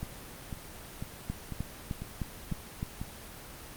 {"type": "two click trains", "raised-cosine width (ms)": 5, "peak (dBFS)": [-20, -24], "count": [6, 7], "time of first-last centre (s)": [[1.3, 2.829], [0.03, 3.015]], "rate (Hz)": [3.27, 2.01], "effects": ["pink hiss -46 dBFS RMS until 3.76 s", "Opus 24 kbps"]}